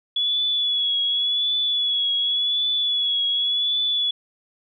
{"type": "tone with vibrato", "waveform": "sine", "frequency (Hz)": 3397, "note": "G#7", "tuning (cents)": 38, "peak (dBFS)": -19, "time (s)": [0.16, 4.11], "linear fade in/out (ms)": 5, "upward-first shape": "triangle", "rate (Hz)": 0.89, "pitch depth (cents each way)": 45, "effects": []}